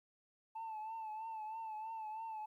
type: tone with vibrato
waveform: sine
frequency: 880 Hz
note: A5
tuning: in tune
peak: -40 dBFS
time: 0.55-2.46 s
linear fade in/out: 10 ms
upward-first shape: triangle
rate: 3.1 Hz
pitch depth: 59 cents each way
effects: tanh soft clip ceiling -40 dBFS + 13-bit